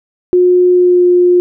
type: tone with pitch glide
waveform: sine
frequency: 360 to 356.1 Hz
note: F#4 to F4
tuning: -47 to +34 cents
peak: -5 dBFS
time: 0.33-1.4 s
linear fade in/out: 0 ms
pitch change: -19 cents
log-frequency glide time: 0.72-1.05 s
effects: none